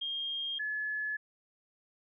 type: tone pair in turn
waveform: sine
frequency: 3223 / 1711.9 Hz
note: G7 / A6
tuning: +47 / -48 cents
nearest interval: major seventh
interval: 1095 cents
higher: first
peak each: -33 / -32 dBFS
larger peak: second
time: 0.01-0.59 / 0.59-1.17 s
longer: neither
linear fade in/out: 10 ms
effects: none

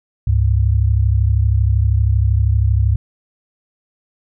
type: tone pair together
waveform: sine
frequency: 70 / 102.73 Hz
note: C#2 / G#2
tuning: +18 / -18 cents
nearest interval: perfect fifth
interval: 664 cents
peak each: -14 dBFS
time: 0.27-2.96 s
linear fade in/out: 5 ms
effects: none

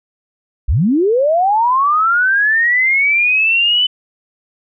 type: linear sweep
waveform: sine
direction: up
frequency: 42 to 3020 Hz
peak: -10 dBFS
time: 0.68-3.87 s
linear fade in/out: 10 ms
effects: none

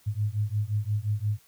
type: beating tone pair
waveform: sine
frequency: 102.4 / 108.1 Hz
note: G#2 / A2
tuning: -24 / -30 cents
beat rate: 5.7 Hz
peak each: -28 dBFS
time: 0.06-1.39 s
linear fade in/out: 20 ms
effects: white hiss -60 dBFS RMS until 1.47 s

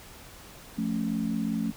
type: chord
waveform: sine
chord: F augmented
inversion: none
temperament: equal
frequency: 174.61 / 220 / 277.2 Hz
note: F3 / A3 / C#4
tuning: 0 / 0 / 0 cents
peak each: -33 / -28 / -33 dBFS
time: 0.77-1.72 s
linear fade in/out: 20 ms
effects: pink hiss -48 dBFS RMS until 1.76 s

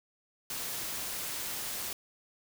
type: noise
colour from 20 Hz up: white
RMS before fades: -37 dBFS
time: 0.5-1.93 s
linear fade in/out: 2 ms
effects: none

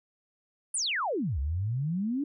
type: exponential two-way sweep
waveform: sine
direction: down then up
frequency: 10110 to 65 to 299.1 Hz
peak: -27 dBFS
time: 0.74-2.24 s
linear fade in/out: 5 ms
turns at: 1.39 s
effects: none

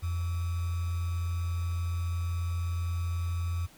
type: tone with sample-and-hold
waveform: sine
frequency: 86 Hz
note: F2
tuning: 26 cents flat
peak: -28 dBFS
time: 0.02-3.67 s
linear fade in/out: 20 ms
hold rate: 1225 Hz
effects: pink hiss -56 dBFS RMS until 3.77 s

